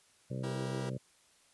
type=harmonic tone; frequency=64.7 Hz; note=C2; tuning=19 cents flat; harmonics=2 / 3 / 4 / 5 / 6 / 7 / 8 / 9; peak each=-37 / -42 / -48 / -50 / -50 / -51 / -48 / -50 dBFS; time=0.3-0.98 s; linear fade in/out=10 ms
type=chord; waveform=sawtooth; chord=E diminished; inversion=none; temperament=just; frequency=329.6 / 395.6 / 474.7 Hz; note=E4 / G4 / Bb4; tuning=0 / +16 / +31 cents; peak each=-40 dBFS; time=0.43-0.9 s; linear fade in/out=10 ms
effects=white hiss -66 dBFS RMS until 1.53 s + resampled to 24000 Hz